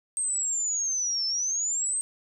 sine linear two-way sweep, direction down then up, 8420 to 5274 to 8420 Hz, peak -25 dBFS, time 0.17-2.01 s, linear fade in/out 0 ms, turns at 1.26 s, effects none

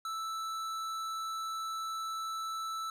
sine tone with tanh clipping, 1318.5 Hz, E6, in tune, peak -37 dBFS, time 0.05-2.9 s, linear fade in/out 2 ms, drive 16 dB, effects none

